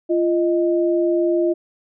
sine tone pair together, 344.9 / 622.3 Hz, F4 / D#5, -22 / 0 cents, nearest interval minor seventh, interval 1022 cents, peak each -16 / -22 dBFS, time 0.09-1.54 s, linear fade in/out 20 ms, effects none

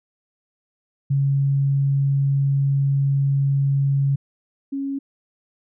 sine tone pair in turn, 138.59 / 275.4 Hz, C#3 / C#4, 0 / -11 cents, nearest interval octave, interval 1189 cents, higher second, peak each -16 / -23 dBFS, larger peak first, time 1.1-4.16 / 4.72-4.99 s, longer first, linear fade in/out 10 ms, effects none

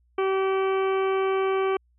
harmonic tone, 384.3 Hz, G4, 34 cents flat, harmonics 1 / 2 / 3 / 4 / 5 / 6 / 7 / 8, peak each -22 / -32 / -30 / -39 / -46 / -37 / -45 / -44 dBFS, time 0.18-1.77 s, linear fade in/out 5 ms, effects added 60 Hz sine -61 dBFS peak until 1.98 s

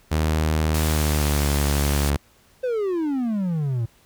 sawtooth tone with pitch glide, 78.1 to 71.62 Hz, D#2 to D2, +7 to -43 cents, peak -15 dBFS, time 0.11-2.17 s, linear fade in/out 10 ms, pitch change -150 cents, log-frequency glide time 0.84-1.48 s
white band-pass noise, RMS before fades -31 dBFS, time 0.74-2.1 s, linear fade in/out 5 ms, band 870 to 13000 Hz, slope 12 dB/octave
triangle exponential sweep, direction down, 523.3 to 110 Hz, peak -19 dBFS, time 2.63-3.86 s, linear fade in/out 10 ms
effects pink hiss -57 dBFS RMS until 4.05 s

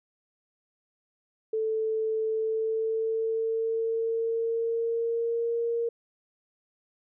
sine tone with pitch glide, 440 to 466.2 Hz, A4 to A#4, 0 to 0 cents, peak -25 dBFS, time 1.53-5.89 s, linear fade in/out 5 ms, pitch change +100 cents, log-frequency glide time 2.27-5.56 s, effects none

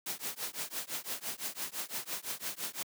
white noise with tremolo, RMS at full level -35 dBFS, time 0.06-2.83 s, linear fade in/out 5 ms, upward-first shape triangle, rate 5.9 Hz, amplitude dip 100%, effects high-pass 150 Hz 12 dB/octave

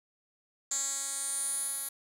10% pulse tone with band-pass filter sweep, 275.5 Hz, C#4, 11 cents flat, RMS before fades -34 dBFS, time 0.71-1.89 s, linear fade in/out 5 ms, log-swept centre 7300 to 11000 Hz, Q 9.2, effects none

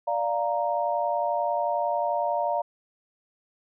sine chord, Bb major, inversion first, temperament equal, 587.3 / 698.5 / 932.3 Hz, D5 / F5 / Bb5, 0 / 0 / 0 cents, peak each -28 / -27 / -28 dBFS, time 0.07-2.62 s, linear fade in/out 10 ms, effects none

